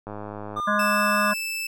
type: click train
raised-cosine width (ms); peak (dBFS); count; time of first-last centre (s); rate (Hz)
1; -21; 56; 0.07-0.599; 104
type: tone with vibrato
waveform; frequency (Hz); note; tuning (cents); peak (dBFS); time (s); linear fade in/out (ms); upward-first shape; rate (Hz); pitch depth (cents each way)
triangle; 1200; D6; +37; -23; 0.56-1.32; 10; triangle; 5.1; 15
type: harmonic tone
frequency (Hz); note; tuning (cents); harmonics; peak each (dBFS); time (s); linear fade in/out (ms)
207.7; G#3; 0; 1 / 3 / 5 / 7 / 8; -27 / -27 / -27 / -27 / -27; 0.67-1.34; 10
type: tone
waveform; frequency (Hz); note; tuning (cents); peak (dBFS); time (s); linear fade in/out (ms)
sawtooth; 2637; E7; 0; -24; 0.79-1.67; 5
effects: none